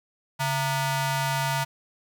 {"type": "ring-modulated tone", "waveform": "sawtooth", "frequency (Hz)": 531, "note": "C5", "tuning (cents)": 25, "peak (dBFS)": -17, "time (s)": [0.39, 1.65], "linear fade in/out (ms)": 20, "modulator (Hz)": 391, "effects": []}